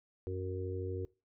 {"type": "harmonic tone", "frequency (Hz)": 92.9, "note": "F#2", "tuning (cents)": 7, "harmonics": [1, 3, 4, 5], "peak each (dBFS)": [-38, -47, -40, -42], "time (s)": [0.27, 1.05], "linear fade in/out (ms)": 0, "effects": ["noise-tail reverb RT60 0.3 s tail -22 dB re dry"]}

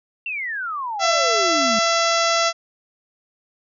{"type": "exponential sweep", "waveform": "sine", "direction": "down", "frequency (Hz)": [2762, 207], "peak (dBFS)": -24, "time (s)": [0.26, 1.79], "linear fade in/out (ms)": 2}
{"type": "harmonic tone", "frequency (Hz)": 671, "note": "E5", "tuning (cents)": 31, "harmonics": [1, 2, 3, 4, 5, 6, 7, 8, 9, 10], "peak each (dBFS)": [-21, -21, -26, -29, -28, -30, -29, -28, -29, -33], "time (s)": [0.99, 2.53], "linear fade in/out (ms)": 50}
{"effects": []}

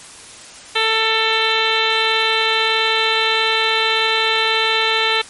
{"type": "harmonic tone", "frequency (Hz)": 444.6, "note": "A4", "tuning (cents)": 18, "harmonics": [1, 2, 3, 4, 5, 6, 7, 8, 9], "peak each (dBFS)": [-23, -23, -23, -23, -23, -23, -23, -23, -23], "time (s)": [0.75, 5.22], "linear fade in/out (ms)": 10, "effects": ["white hiss -38 dBFS RMS until 5.29 s", "MP3 48 kbps"]}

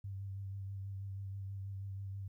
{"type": "tone with vibrato", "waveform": "sine", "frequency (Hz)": 97.8, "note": "G2", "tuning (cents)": -4, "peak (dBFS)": -40, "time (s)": [0.04, 2.28], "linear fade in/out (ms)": 5, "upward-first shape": "sine", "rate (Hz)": 6.2, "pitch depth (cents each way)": 24, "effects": ["13-bit"]}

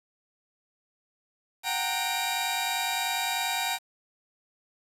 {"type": "tone cluster", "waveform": "sawtooth", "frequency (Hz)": [732, 782, 925, 2369, 3810], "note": ["F#5", "G5", "A#5", "D7", "A#7"], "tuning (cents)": [-19, -4, -14, 14, 37], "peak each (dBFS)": -30, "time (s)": [1.63, 3.79], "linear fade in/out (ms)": 50, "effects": ["resampled to 32000 Hz", "8-bit"]}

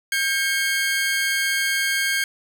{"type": "tone pair together", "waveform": "sawtooth", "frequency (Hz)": [1597, 2193], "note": ["G6", "C#7"], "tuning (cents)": [32, -19], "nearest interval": "perfect fourth", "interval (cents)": 549, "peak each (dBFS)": [-18, -21], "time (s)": [0.12, 2.24], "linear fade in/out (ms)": 2, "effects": []}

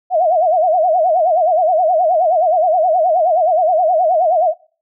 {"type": "tone with vibrato", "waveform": "sine", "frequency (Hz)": 680, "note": "F5", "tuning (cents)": -46, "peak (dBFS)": -10, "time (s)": [0.1, 4.54], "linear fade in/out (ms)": 50, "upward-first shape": "sine", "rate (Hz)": 9.5, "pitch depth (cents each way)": 170, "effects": ["noise-tail reverb RT60 0.4 s tail -22 dB re dry"]}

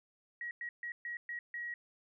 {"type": "tone bursts at uneven times", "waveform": "sine", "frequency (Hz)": 1905, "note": "A#6", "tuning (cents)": 37, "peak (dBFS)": -38, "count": 6, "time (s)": [[0.41, 0.51], [0.61, 0.69], [0.83, 0.92], [1.05, 1.17], [1.29, 1.39], [1.54, 1.74]], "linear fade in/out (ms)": 2, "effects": []}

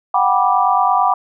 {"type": "chord", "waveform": "sine", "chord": "G major seventh", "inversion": "third", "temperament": "just", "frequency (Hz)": [735, 784, 980, 1176], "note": ["F#5", "G5", "B5", "D6"], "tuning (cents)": [-12, 0, -14, 2], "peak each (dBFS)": -17, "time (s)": [0.14, 1.14], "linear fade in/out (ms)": 5, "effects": []}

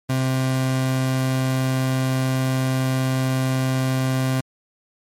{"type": "tone", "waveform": "30% pulse", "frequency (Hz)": 130.81, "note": "C3", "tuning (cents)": 0, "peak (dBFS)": -16, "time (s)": [0.09, 4.41], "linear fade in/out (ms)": 10, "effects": ["MP3 64 kbps"]}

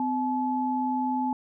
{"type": "tone pair together", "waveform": "sine", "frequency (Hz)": [255.5, 859.4], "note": ["C4", "A5"], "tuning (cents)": [-41, -41], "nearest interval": "octave + major sixth", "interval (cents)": 2100, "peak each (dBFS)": -27, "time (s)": [0, 1.33], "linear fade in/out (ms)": 2, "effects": []}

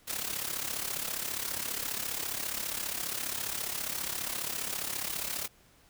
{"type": "noise with amplitude modulation", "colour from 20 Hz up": "white", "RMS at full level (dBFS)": -32, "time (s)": [0.07, 5.48], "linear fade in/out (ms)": 20, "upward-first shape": "sine", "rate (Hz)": 34.8, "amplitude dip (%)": 70, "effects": ["pink hiss -62 dBFS RMS until 5.89 s"]}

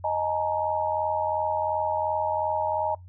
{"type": "chord", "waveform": "sine", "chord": "D# suspended fourth", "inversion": "none", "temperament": "equal with one note detuned", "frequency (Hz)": [622.3, 849.5, 932.3], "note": ["D#5", "G#5", "A#5"], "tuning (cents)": [0, 39, 0], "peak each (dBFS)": -28, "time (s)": [0.04, 2.95], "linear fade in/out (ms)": 5, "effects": ["noise-tail reverb RT60 0.2 s tail -26 dB re dry", "added 90 Hz sine -43 dBFS peak until 3.08 s"]}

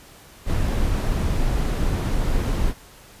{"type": "noise", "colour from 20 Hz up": "brown", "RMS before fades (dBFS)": -21, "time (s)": [0.45, 2.74], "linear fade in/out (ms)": 50, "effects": ["pink hiss -47 dBFS RMS until 3.2 s", "resampled to 32000 Hz"]}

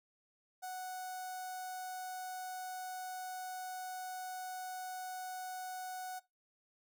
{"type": "tone with notch filter", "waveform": "sawtooth", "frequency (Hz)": 740, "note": "F#5", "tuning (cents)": 0, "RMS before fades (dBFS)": -43, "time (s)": [0.62, 6.2], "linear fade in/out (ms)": 20, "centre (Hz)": 2600, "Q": 0.57, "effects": ["noise-tail reverb RT60 0.2 s tail -19 dB re dry"]}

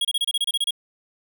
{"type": "tone bursts", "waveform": "square", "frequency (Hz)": 3302, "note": "G#7", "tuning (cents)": -11, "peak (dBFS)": -20, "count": 11, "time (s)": [0.01, 0.708], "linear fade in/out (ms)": 5, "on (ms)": 38, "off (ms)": 28, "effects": []}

